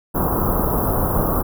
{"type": "band-stop noise", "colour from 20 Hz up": "pink", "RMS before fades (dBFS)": -19, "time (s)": [0.14, 1.43], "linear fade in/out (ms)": 20, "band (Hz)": [1300, 12000], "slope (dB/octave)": 48, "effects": []}